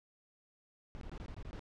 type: noise bursts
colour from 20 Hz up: brown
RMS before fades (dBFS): -45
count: 8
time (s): 0.95-1.593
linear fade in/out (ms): 0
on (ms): 62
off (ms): 21
effects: low-pass 5000 Hz 12 dB/octave